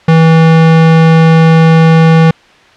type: tone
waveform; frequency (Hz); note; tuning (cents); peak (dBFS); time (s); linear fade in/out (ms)
square; 162.3; E3; -27; -3; 0.08-2.31; 5
effects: white hiss -41 dBFS RMS until 2.76 s + low-pass 3000 Hz 12 dB/octave